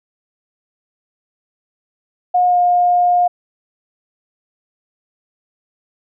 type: tone with pitch glide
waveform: sine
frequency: 720 to 710.9 Hz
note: F#5 to F5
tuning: -47 to +31 cents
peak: -10 dBFS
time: 2.34-3.28 s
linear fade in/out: 10 ms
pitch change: -22 cents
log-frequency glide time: 2.46-2.58 s
effects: none